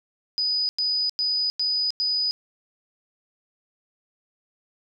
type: tone bursts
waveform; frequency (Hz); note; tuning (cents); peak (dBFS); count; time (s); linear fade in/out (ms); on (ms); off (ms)
sine; 4973; D#8; -2; -21; 5; 0.38-2.31; 0; 310; 95
effects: none